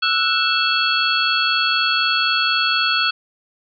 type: tone cluster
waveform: sine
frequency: 1325 / 1469 / 2648 / 3310 / 4380 Hz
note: E6 / F#6 / E7 / G#7 / C#8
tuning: +9 / -13 / +7 / -6 / -22 cents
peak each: -22 dBFS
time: 0.02-3.11 s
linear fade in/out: 10 ms
effects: none